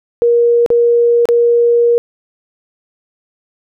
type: tone with dropouts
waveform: sine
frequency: 473.1 Hz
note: A#4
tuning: 26 cents sharp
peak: -7 dBFS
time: 0.22-1.98 s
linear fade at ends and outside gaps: 0 ms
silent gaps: 0.662-0.703 / 1.255-1.288 s
effects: none